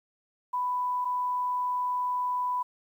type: tone pair in turn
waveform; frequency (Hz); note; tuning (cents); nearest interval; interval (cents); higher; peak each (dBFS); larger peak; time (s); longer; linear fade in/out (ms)
sine; 993 / 993; B5 / B5; +9 / +9; unison; 0; neither; -26; neither; 0.53-1.05 / 1.05-2.63; second; 10
effects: 10-bit